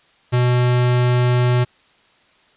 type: tone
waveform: square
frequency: 123.47 Hz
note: B2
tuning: in tune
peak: -14 dBFS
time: 0.32-1.65 s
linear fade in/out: 20 ms
effects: white hiss -55 dBFS RMS until 2.56 s + resampled to 8000 Hz